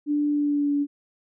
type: tone with pitch glide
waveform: sine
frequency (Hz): 293.7 to 287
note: D4 to D4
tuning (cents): 0 to -40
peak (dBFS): -20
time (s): 0.06-0.87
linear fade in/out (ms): 50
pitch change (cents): -40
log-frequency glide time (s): 0.29-0.74
effects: none